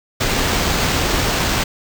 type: noise with sample-and-hold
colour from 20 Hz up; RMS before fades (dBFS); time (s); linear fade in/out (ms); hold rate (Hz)
pink; -18; 0.2-1.64; 10; 11025
effects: none